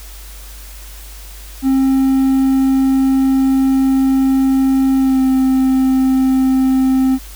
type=tone with pitch glide; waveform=triangle; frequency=266.6 to 262.5 Hz; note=C4 to C4; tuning=+33 to +6 cents; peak=-8 dBFS; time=1.62-7.19 s; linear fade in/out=50 ms; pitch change=-27 cents; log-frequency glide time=4.98-5.21 s; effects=added 50 Hz sine -32 dBFS peak until 7.35 s + white hiss -38 dBFS RMS until 7.35 s